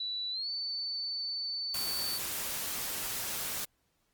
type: tone with pitch glide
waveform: sine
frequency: 3951 to 4512 Hz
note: B7 to C#8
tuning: 0 to +30 cents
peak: -33 dBFS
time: 0-2.18 s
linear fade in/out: 5 ms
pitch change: +230 cents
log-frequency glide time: 0.31-0.49 s
type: noise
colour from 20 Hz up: white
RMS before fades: -36 dBFS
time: 1.74-3.65 s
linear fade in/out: 5 ms
effects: pink hiss -75 dBFS RMS until 4.13 s + Opus 32 kbps